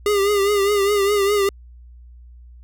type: tone with vibrato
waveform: square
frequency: 404.5 Hz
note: G#4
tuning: 46 cents flat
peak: -16 dBFS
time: 0.06-1.49 s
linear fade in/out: 2 ms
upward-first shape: triangle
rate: 4.9 Hz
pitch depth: 70 cents each way
effects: added 60 Hz sine -40 dBFS peak until 2.63 s